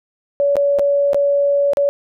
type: tone with dropouts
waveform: sine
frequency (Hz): 567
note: C#5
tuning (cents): +39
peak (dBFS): -12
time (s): 0.4-1.89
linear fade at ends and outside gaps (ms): 0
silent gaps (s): 0.556-0.567 / 0.787-0.794 / 1.133-1.145 / 1.734-1.771
effects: none